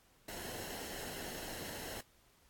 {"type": "noise with comb filter", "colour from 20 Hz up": "pink", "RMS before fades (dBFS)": -45, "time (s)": [0.28, 2.01], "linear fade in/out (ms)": 5, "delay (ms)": 0.84, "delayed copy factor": -0.55, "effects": ["pink hiss -68 dBFS RMS until 2.49 s", "AAC 64 kbps"]}